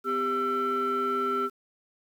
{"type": "tone cluster", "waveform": "sine", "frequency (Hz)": [252.9, 397.3, 1341], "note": ["B3", "G4", "E6"], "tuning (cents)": [41, 23, 29], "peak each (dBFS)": [-33, -28, -25], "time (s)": [0.04, 1.5], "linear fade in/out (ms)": 50, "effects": ["tanh soft clip ceiling -21 dBFS", "9-bit"]}